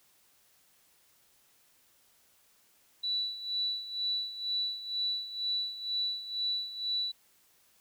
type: tone with tremolo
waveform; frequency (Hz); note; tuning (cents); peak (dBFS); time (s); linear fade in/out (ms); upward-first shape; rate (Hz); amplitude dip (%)
sine; 3951; B7; 0; -28; 3.03-7.12; 10; sine; 2.1; 75
effects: white hiss -66 dBFS RMS until 7.8 s